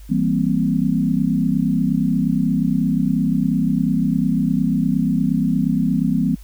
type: chord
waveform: sine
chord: C dominant seventh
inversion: first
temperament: equal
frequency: 164.81 / 196 / 233.1 / 261.6 Hz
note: E3 / G3 / Bb3 / C4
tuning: 0 / 0 / 0 / 0 cents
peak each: -21 dBFS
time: 0.09-6.36 s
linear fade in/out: 20 ms
effects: added 50 Hz sine -36 dBFS peak until 6.43 s + white hiss -52 dBFS RMS until 6.43 s